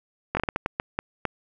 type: slowing click train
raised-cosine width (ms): 0.5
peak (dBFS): -9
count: 10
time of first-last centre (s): 0.35-1.253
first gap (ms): 20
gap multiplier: 1.38
effects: none